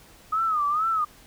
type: tone with vibrato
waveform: sine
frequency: 1244.5 Hz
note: D#6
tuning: in tune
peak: -21 dBFS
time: 0.32-1.05 s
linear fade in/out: 10 ms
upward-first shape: sine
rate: 2.2 Hz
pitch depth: 130 cents each way
effects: pink hiss -52 dBFS RMS until 1.26 s